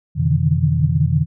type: tone cluster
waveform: sine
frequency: 88.4 / 127 / 145.6 / 151.4 / 161.5 Hz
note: F2 / B2 / D3 / D#3 / E3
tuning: +22 / +49 / -15 / -47 / -35 cents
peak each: -20 dBFS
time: 0.15-1.26 s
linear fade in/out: 50 ms
effects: none